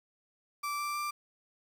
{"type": "tone with pitch steps", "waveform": "35% pulse", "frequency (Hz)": [1166, 1174.1, 1182.3], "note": ["D6", "D6", "D6"], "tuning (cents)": [-13, -1, 11], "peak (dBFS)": -31, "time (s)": [0.63, 1.11], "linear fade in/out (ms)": 10, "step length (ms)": 160, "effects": ["10-bit"]}